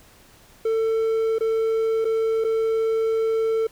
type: tone with dropouts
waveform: triangle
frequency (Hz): 446.9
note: A4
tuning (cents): +27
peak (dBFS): -17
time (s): 0.65-3.67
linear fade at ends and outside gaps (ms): 5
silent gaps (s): 1.385-1.407 / 2.046-2.051 / 2.441-2.446
effects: pink hiss -52 dBFS RMS until 3.71 s